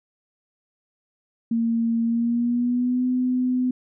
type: tone with pitch glide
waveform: sine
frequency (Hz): 230 to 252.3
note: A#3 to B3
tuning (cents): -23 to +37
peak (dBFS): -19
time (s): 1.51-3.71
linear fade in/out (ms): 5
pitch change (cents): +160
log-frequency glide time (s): 2.03-3.06
effects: none